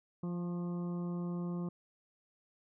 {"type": "harmonic tone with a mistuned harmonic", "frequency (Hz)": 174.61, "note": "F3", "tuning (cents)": 0, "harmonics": [1, 2, 3, 4, 5, 6, 7], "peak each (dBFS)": [-35, -44, -52, -57, -59, -54, -59], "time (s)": [0.23, 1.69], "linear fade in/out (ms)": 5, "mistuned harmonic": 6, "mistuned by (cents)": 35, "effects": []}